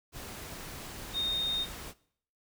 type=tone in noise; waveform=sine; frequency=3690 Hz; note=A#7; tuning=18 cents flat; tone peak=-28 dBFS; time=1.13-1.67 s; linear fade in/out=50 ms; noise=pink; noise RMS=-43 dBFS; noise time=0.12-1.94 s; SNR=+12 dB; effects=noise-tail reverb RT60 0.6 s tail -20 dB re dry